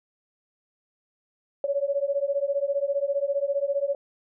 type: beating tone pair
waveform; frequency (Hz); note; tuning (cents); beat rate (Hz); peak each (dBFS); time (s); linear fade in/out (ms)
sine; 554.4 / 569.4; C#5 / C#5; 0 / +46; 15; -26; 1.64-3.95; 2
effects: none

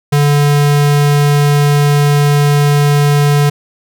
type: tone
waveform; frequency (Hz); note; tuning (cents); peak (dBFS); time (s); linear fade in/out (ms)
square; 145.1; D3; -21; -8; 0.12-3.5; 10
effects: none

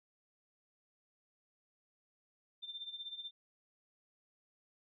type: tone with tremolo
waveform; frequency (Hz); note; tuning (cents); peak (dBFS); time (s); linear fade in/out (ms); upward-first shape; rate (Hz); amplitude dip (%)
sine; 3579; A7; +29; -40; 2.62-3.31; 20; sine; 16; 75
effects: none

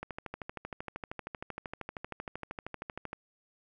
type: click train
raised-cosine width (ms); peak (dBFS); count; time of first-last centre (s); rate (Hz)
0.5; -23; 41; 0.03-3.131; 12.9
effects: none

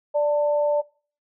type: tone pair together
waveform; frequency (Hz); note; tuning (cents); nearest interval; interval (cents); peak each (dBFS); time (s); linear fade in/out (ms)
sine; 587.3 / 891.8; D5 / A5; 0 / +23; perfect fifth; 723; -18 / -29; 0.14-0.82; 20
effects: noise-tail reverb RT60 0.4 s tail -21 dB re dry

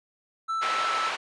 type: tone with vibrato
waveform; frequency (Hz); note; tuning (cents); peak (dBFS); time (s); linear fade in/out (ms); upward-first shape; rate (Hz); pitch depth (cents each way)
triangle; 1321; E6; +3; -24; 0.48-1.1; 20; sine; 3.4; 8
type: band-pass noise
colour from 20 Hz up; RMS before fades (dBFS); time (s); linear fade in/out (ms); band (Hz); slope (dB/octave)
pink; -31; 0.61-1.17; 20; 880 to 3100; 12
effects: resampled to 22050 Hz

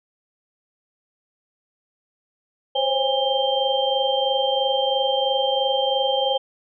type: tone cluster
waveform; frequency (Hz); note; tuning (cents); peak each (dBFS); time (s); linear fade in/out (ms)
sine; 522 / 545 / 816 / 3150; C5 / C#5 / G#5 / G7; -4 / -29 / -31 / +8; -24; 2.75-6.38; 10
effects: none

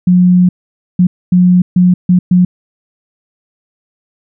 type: tone bursts at uneven times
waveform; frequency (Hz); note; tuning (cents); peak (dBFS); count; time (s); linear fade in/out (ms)
sine; 180; F#3; -47; -4; 6; 0.07-0.49 / 0.99-1.07 / 1.32-1.62 / 1.76-1.94 / 2.09-2.19 / 2.31-2.45; 5
effects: none

